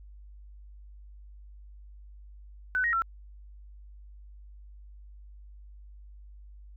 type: tone with pitch steps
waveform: sine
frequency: 1505 / 1881 / 1348 Hz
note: F#6 / A#6 / E6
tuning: +29 / +15 / +38 cents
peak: -24 dBFS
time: 2.75-3.02 s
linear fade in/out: 0 ms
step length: 90 ms
effects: added 50 Hz sine -46 dBFS peak until 6.76 s